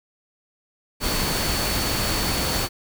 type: tone in noise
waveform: sine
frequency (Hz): 4455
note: C#8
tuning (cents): +8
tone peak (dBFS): -30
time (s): 1-2.69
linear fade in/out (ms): 50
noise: pink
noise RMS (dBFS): -24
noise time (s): 1-2.69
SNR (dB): -9
effects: none